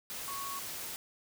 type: tone in noise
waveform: sine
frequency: 1108.7 Hz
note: C#6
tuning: in tune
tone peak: -39 dBFS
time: 0.28-0.59 s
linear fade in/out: 0 ms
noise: white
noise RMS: -41 dBFS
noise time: 0.1-0.96 s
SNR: -1 dB
effects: none